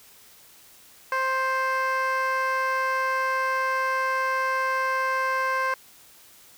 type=tone with band-pass filter; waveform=15% pulse; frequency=525 Hz; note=C5; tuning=6 cents sharp; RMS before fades=-25 dBFS; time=1.12-5.74 s; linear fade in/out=2 ms; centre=1200 Hz; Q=1.1; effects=white hiss -52 dBFS RMS until 6.57 s